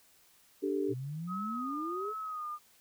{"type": "chord", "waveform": "sine", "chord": "D suspended fourth", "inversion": "none", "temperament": "equal", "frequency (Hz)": [293.7, 392, 440], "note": ["D4", "G4", "A4"], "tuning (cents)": [0, 0, 0], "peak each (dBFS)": [-34, -32, -37], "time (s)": [0.62, 0.94], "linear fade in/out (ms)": 20}
{"type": "exponential sweep", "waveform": "sine", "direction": "up", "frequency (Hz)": [115.5, 440], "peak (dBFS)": -36, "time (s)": [0.88, 2.14], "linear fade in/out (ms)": 50}
{"type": "tone with vibrato", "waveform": "sine", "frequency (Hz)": 1250, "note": "D#6", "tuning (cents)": 8, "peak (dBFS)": -36, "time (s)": [1.27, 2.59], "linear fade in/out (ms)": 50, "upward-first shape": "sine", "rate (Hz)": 1.4, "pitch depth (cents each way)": 58}
{"effects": ["white hiss -64 dBFS RMS until 2.8 s"]}